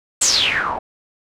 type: noise with low-pass filter sweep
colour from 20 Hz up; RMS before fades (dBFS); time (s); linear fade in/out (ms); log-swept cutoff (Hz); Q
white; -18; 0.21-0.79; 10; 8200 to 720; 7.8
effects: none